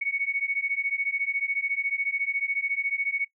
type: beating tone pair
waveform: sine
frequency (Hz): 2217 / 2231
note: C#7 / C#7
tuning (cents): 0 / +11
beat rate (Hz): 14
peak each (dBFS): -28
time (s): 0.01-3.25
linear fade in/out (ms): 10
effects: noise-tail reverb RT60 0.1 s tail -19 dB re dry